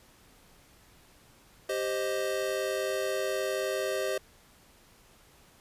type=chord; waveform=square; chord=C minor; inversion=second; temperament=equal; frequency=392 / 523.3 / 622.3 Hz; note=G4 / C5 / Eb5; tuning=0 / 0 / 0 cents; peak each=-34 dBFS; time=1.69-4.18 s; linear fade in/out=5 ms; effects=pink hiss -59 dBFS RMS until 5.6 s + resampled to 32000 Hz